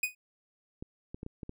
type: tone with exponential decay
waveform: 45% pulse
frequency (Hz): 2489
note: D#7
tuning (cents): 0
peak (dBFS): -24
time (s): 0.03-0.15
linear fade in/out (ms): 5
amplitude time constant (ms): 26
type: clicks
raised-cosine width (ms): 3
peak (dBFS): -27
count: 6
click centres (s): 0.825 / 1.145 / 1.231 / 1.264 / 1.432 / 1.494
effects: none